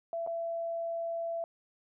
sine tone with dropouts, 670 Hz, E5, 28 cents sharp, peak -32 dBFS, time 0.13-1.44 s, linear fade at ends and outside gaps 1 ms, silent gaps 0.265-0.273 s, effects none

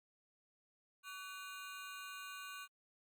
25% pulse ring-modulated tone, 1318.5 Hz, E6, in tune, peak -40 dBFS, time 1.03-2.68 s, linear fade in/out 50 ms, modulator 180 Hz, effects Opus 48 kbps

